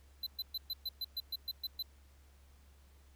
square tone bursts, 4035 Hz, B7, 36 cents sharp, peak -36 dBFS, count 11, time 0.23-1.826 s, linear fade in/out 5 ms, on 36 ms, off 120 ms, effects added 69 Hz sine -59 dBFS peak until 3.15 s + pink hiss -69 dBFS RMS until 3.15 s

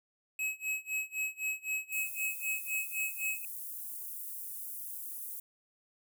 square tone with tremolo, 2562 Hz, E7, 50 cents flat, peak -31 dBFS, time 0.39-3.45 s, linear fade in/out 2 ms, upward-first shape sine, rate 3.9 Hz, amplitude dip 95%
pink high-pass noise, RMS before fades -42 dBFS, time 1.92-5.4 s, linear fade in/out 5 ms, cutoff 11000 Hz, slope 24 dB/octave
effects none

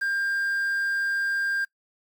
triangle tone with quantisation, 1597 Hz, G6, 32 cents sharp, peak -22 dBFS, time 0.01-1.65 s, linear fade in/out 10 ms, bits 8, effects noise-tail reverb RT60 0.1 s tail -20 dB re dry

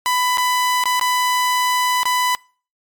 sawtooth tone with dropouts, 997 Hz, B5, 16 cents sharp, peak -12 dBFS, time 0.06-2.35 s, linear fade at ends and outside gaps 0 ms, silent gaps 0.373-0.381 / 0.838-0.856 / 0.996-1.012 / 2.032-2.055 s, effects noise-tail reverb RT60 0.4 s tail -25 dB re dry + MP3 96 kbps

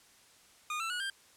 25% pulse tone with pitch steps, 1224 / 1334.8 / 1455.6 / 1587.3 Hz, D#6 / E6 / F#6 / G6, -29 / +21 / -29 / +21 cents, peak -30 dBFS, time 0.7-1.1 s, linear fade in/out 2 ms, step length 100 ms, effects white hiss -61 dBFS RMS until 1.36 s + low-pass 10000 Hz 12 dB/octave

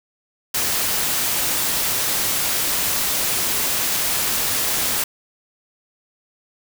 white noise, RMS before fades -21 dBFS, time 0.54-5.04 s, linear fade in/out 5 ms, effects none

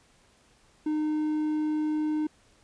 triangle tone, 306.1 Hz, D#4, 28 cents flat, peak -23 dBFS, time 0.86-2.27 s, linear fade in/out 5 ms, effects pink hiss -62 dBFS RMS until 2.63 s + resampled to 22050 Hz

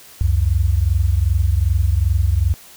sine tone pair together, 67.42 / 90 Hz, C#2 / F#2, -48 / -47 cents, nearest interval perfect fourth, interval 501 cents, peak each -16 dBFS, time 0.21-2.54 s, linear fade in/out 0 ms, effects white hiss -43 dBFS RMS until 2.76 s

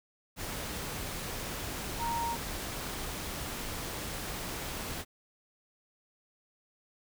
sine tone in noise, 932.3 Hz, A#5, in tune, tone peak -31 dBFS, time 1.98-2.37 s, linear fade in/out 50 ms, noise pink, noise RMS -38 dBFS, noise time 0.36-5.05 s, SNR +4 dB, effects none

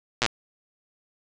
slowing click train, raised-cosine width 0.2 ms, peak -4 dBFS, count 6, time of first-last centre 0.22-0.262 s, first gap 8 ms, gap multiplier 1.03, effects resampled to 22050 Hz

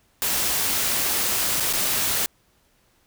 white noise with dropouts, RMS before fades -23 dBFS, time 0.22-2.26 s, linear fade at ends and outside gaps 0 ms, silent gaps 1.6-1.605 / 1.728-1.735 s, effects pink hiss -63 dBFS RMS until 3.06 s

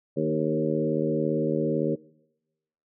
harmonic tone with a mistuned harmonic, 77.78 Hz, D#2, in tune, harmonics 2 / 3 / 4 / 5 / 6 / 7, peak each -30 / -30 / -30 / -30 / -30 / -30 dBFS, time 0.16-1.96 s, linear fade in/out 20 ms, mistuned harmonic 5, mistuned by +16 cents, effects noise-tail reverb RT60 1.0 s tail -24 dB re dry

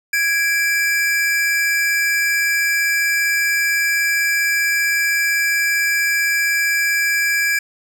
square tone pair together, 1654.2 / 2335 Hz, G#6 / D7, -7 / -11 cents, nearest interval tritone, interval 596 cents, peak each -19 / -19 dBFS, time 0.13-7.59 s, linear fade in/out 5 ms, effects none

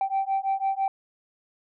sine beating tone pair, 775 / 781 Hz, G5 / G5, -20 / -7 cents, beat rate 6 Hz, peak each -25 dBFS, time 0.01-0.88 s, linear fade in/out 2 ms, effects tanh soft clip ceiling -19 dBFS

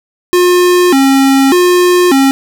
square tone with vibrato, 311.1 Hz, D#4, in tune, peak -6 dBFS, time 0.33-2.31 s, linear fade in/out 0 ms, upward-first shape square, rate 0.84 Hz, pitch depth 240 cents each way, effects none

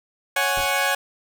15% pulse chord, C# suspended fourth, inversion none, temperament equal, 554.4 / 740 / 830.6 Hz, C#5 / F#5 / G#5, 0 / 0 / 0 cents, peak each -18 dBFS, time 0.36-0.95 s, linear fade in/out 5 ms
brown noise with exponential decay, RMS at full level -25 dBFS, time 0.57-0.72 s, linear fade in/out 5 ms, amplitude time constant 32 ms
effects none

